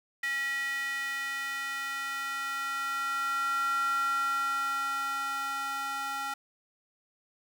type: tone with high-pass filter sweep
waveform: square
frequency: 274.6 Hz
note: C#4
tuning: 16 cents flat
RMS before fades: -32 dBFS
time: 0.23-6.34 s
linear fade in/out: 5 ms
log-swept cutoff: 1900 to 1100 Hz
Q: 7.1
effects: none